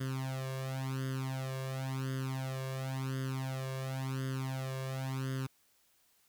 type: tone with flanger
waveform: sawtooth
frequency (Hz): 132.3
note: C3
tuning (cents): +20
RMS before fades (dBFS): -37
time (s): 0-5.47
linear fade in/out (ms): 10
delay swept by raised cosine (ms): 0.61 to 1.81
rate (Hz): 0.94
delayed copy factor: +1
effects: white hiss -70 dBFS RMS until 6.28 s